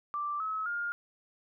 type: tone with pitch steps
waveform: sine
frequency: 1174.7 / 1288.4 / 1413.2 Hz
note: D6 / E6 / F6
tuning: 0 / -40 / +20 cents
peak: -31 dBFS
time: 0.14-0.92 s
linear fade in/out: 0 ms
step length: 260 ms
effects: none